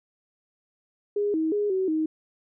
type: tone with pitch steps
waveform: sine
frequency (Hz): 411.1 / 318.2 / 413.5 / 377.7 / 314.1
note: G#4 / D#4 / G#4 / F#4 / D#4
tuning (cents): -18 / +39 / -8 / +36 / +16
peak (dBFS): -22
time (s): 1.16-2.06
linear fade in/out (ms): 5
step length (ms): 180
effects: none